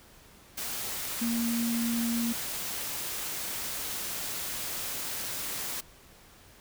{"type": "tone in noise", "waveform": "sine", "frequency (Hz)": 233.1, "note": "A#3", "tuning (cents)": 0, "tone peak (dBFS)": -27, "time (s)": [1.21, 2.33], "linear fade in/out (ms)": 10, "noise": "white", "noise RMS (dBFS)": -35, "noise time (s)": [0.57, 5.81], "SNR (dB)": 5, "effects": ["pink hiss -55 dBFS RMS until 6.6 s"]}